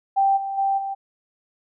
sine tone with level steps, 784 Hz, G5, in tune, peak -15 / -25 / -18 / -25 dBFS, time 0.16-0.95 s, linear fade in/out 20 ms, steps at 0.36 / 0.57 / 0.77 s, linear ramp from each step 20 ms, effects none

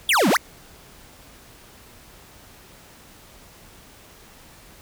square exponential two-way sweep, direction down then up, 3573 to 170 to 2262 Hz, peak -16 dBFS, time 0.09-0.37 s, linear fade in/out 2 ms, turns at 0.29 s, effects pink hiss -48 dBFS RMS until 4.81 s

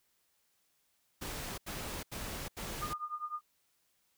pink noise bursts, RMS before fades -41 dBFS, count 4, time 1.21-2.936 s, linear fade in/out 10 ms, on 370 ms, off 82 ms
sine tone with tremolo, 1218 Hz, D#6, 37 cents flat, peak -33 dBFS, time 2.81-3.41 s, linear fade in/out 20 ms, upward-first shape triangle, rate 9.8 Hz, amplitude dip 95%
effects white hiss -75 dBFS RMS until 4.17 s

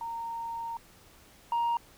sine tone pair in turn, 923 / 938 Hz, A#5 / A#5, -17 / +11 cents, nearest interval unison, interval 28 cents, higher second, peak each -33 / -23 dBFS, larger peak second, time 0.01-0.77 / 1.52-1.77 s, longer first, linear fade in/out 2 ms, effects tanh soft clip ceiling -24 dBFS + pink hiss -57 dBFS RMS until 1.97 s

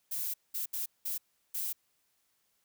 violet noise bursts at uneven times, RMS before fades -35 dBFS, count 5, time 0.11-0.34 / 0.54-0.66 / 0.73-0.86 / 1.05-1.18 / 1.54-1.73 s, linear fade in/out 10 ms, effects white hiss -75 dBFS RMS until 2.64 s

